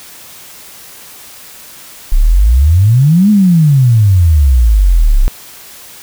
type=exponential two-way sweep; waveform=sine; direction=up then down; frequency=30.87 to 215.4 to 30.87 Hz; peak=-4 dBFS; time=2.12-5.28 s; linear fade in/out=0 ms; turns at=3.3 s; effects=white hiss -34 dBFS RMS until 6.02 s